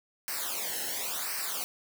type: noise with flanger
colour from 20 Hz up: white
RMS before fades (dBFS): -34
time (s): 0.28-1.64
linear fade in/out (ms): 0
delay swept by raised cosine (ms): 0.28 to 0.86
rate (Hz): 0.94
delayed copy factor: -0.85
effects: none